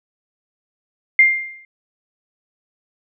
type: tone with exponential decay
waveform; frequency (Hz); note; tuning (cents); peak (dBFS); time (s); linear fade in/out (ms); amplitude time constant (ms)
sine; 2106; C7; +11; -5; 1.19-1.65; 2; 100
effects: none